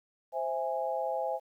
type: chord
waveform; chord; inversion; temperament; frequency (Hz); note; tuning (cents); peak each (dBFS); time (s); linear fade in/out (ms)
sine; C augmented; none; equal with one note detuned; 523.3 / 659.3 / 826.8; C5 / E5 / G#5; 0 / 0 / -8; -34 / -34 / -34; 0.32-1.4; 50
effects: 11-bit